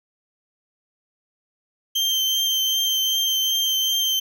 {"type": "tone with vibrato", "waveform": "35% pulse", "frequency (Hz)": 3136, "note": "G7", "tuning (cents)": 0, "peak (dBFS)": -17, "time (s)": [1.95, 4.2], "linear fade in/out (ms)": 10, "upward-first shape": "triangle", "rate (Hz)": 2.6, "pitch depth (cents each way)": 19, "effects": []}